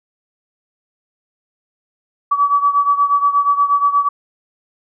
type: beating tone pair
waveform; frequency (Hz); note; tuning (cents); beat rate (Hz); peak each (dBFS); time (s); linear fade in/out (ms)
sine; 1142 / 1150.4; D6 / D6; -49 / -36; 8.4; -13 / -17; 2.31-4.09; 10
effects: none